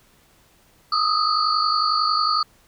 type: tone cluster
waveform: sine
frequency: 1235 / 1286 / 4402 / 4689 Hz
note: D#6 / E6 / C#8 / D8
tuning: -13 / -43 / -13 / -4 cents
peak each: -20 / -24 / -25 / -27 dBFS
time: 0.92-2.43 s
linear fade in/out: 5 ms
effects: pink hiss -57 dBFS RMS until 2.67 s